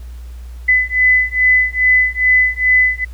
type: beating tone pair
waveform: sine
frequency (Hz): 2007 / 2009.4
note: B6 / B6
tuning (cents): +27 / +29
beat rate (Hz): 2.4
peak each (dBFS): -13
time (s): 0.68-3.05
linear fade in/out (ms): 10
effects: added 60 Hz sine -28 dBFS peak until 3.13 s + pink hiss -49 dBFS RMS until 3.13 s